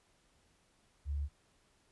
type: tone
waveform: sine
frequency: 71.7 Hz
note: D2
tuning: 41 cents flat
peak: -33 dBFS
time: 1.05-1.29 s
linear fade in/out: 50 ms
effects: pink hiss -71 dBFS RMS until 1.91 s + resampled to 24000 Hz